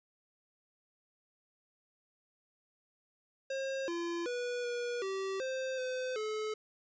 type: tone with pitch steps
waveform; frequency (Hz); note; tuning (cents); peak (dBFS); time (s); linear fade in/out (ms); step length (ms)
square; 537 / 341.5 / 488 / 481.9 / 385.9 / 523 / 511 / 430.8; C5 / F4 / B4 / B4 / G4 / C5 / C5 / A4; +45 / -39 / -21 / -43 / -27 / -1 / -41 / -37; -35; 3.5-6.54; 5; 380
effects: resampled to 16000 Hz